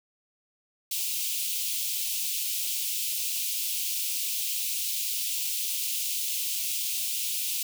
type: high-pass noise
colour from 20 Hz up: white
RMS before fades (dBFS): -30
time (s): 0.91-7.63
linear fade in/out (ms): 5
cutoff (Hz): 2500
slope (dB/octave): 48
effects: none